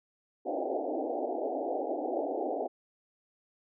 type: band-pass noise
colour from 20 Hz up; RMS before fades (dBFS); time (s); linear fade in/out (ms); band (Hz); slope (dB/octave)
white; -33; 0.45-2.68; 20; 260 to 790; 96
effects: none